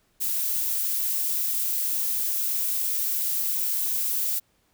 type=noise; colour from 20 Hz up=violet; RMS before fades=-26 dBFS; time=0.2-4.4 s; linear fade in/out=20 ms; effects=pink hiss -67 dBFS RMS until 4.73 s